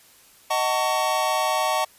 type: chord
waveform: square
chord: D# half-diminished seventh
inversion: none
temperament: just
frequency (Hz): 622.3 / 746.7 / 896 / 1120.1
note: D#5 / F#5 / A5 / C#6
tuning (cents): 0 / +16 / +31 / +18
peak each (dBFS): -27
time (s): 0.5-1.85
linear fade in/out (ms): 10
effects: white hiss -53 dBFS RMS until 1.98 s + resampled to 32000 Hz